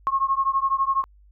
sine beating tone pair, 1079 / 1091 Hz, C#6 / C#6, -47 / -28 cents, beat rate 12 Hz, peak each -22 / -23 dBFS, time 0.07-1.04 s, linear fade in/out 0 ms, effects added 50 Hz sine -50 dBFS peak until 1.31 s

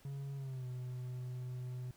triangle tone with pitch glide, 138.59 to 125.63 Hz, C#3 to B2, 0 to +30 cents, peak -38 dBFS, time 0.05-1.91 s, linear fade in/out 2 ms, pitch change -170 cents, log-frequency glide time 0.36-0.66 s, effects pink hiss -65 dBFS RMS until 1.96 s

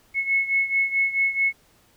sine beating tone pair, 2189 / 2193.6 Hz, C#7 / C#7, -22 / -19 cents, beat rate 4.6 Hz, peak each -21 / -25 dBFS, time 0.14-1.53 s, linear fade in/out 50 ms, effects pink hiss -59 dBFS RMS until 1.96 s

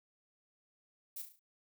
violet noise with echo, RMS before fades -43 dBFS, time 1.16-1.22 s, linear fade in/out 5 ms, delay 35 ms, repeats 5, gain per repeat -6 dB, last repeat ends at 1.395 s, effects none

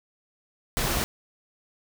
pink noise, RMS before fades -26 dBFS, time 0.77-1.04 s, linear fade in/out 0 ms, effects none

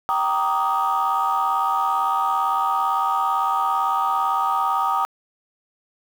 sine chord, Eb major seventh, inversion first, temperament just, 777.8 / 933.4 / 1166.7 / 1244.5 Hz, G5 / Bb5 / D6 / Eb6, -14 / +2 / -12 / 0 cents, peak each -23 / -23 / -26 / -21 dBFS, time 0.09-5.05 s, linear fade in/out 0 ms, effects tanh soft clip ceiling -12 dBFS + 7-bit

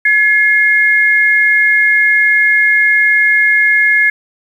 sine tone pair together, 1701.2 / 2140 Hz, G#6 / C7, +41 / +38 cents, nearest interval major third, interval 397 cents, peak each -10 dBFS, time 0.05-4.1 s, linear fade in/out 5 ms, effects 7-bit

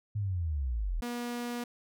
sine linear sweep, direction down, 107.3 to 36.39 Hz, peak -29 dBFS, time 0.15-1.01 s, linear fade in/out 10 ms
sawtooth tone, 240.6 Hz, B3, 45 cents flat, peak -30 dBFS, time 1.02-1.64 s, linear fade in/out 5 ms
effects none

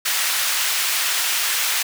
pink high-pass noise, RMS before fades -21 dBFS, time 0.05-1.83 s, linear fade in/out 10 ms, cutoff 1700 Hz, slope 12 dB/octave, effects none

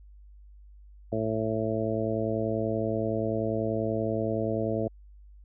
harmonic tone, 110.4 Hz, A2, 6 cents sharp, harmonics 1 / 2 / 3 / 4 / 5 / 6, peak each -33 / -33 / -33 / -33 / -33 / -33 dBFS, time 1.12-4.88 s, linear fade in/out 5 ms, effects added 50 Hz sine -48 dBFS peak until 5.44 s

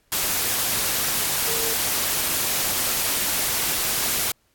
sine tone in noise, 453.9 Hz, A#4, 46 cents flat, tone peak -32 dBFS, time 1.47-1.74 s, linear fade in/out 5 ms, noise white, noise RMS -23 dBFS, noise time 0.12-4.32 s, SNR -12 dB, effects pink hiss -65 dBFS RMS until 4.54 s + AAC 64 kbps

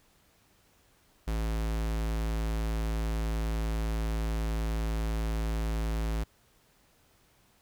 square tone, 54.8 Hz, A1, 6 cents flat, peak -29 dBFS, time 1.27-6.24 s, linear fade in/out 10 ms, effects pink hiss -65 dBFS RMS until 7.61 s

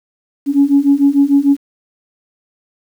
sine beating tone pair, 277.2 / 283.9 Hz, C#4 / C#4, 0 / +41 cents, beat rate 6.7 Hz, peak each -11 / -10 dBFS, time 0.46-1.57 s, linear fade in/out 50 ms, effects tanh soft clip ceiling -1 dBFS + 7-bit

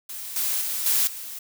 blue noise with level steps, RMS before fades -35 / -25 / -28 / -21 / -36 dBFS, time 0.09-1.39 s, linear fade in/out 5 ms, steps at 0.36 / 0.61 / 0.86 / 1.07 s, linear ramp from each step 2 ms, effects none

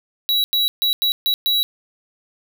square tone bursts at uneven times, 3899 Hz, B7, 23 cents flat, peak -16 dBFS, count 6, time 0.29-0.44 / 0.53-0.68 / 0.82-0.93 / 1.02-1.12 / 1.26-1.34 / 1.46-1.63 s, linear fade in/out 0 ms, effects none

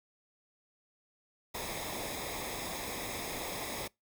pink noise with comb filter, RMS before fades -39 dBFS, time 1.54-3.88 s, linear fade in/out 10 ms, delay 0.68 ms, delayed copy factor -0.65, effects noise-tail reverb RT60 0.2 s tail -25 dB re dry

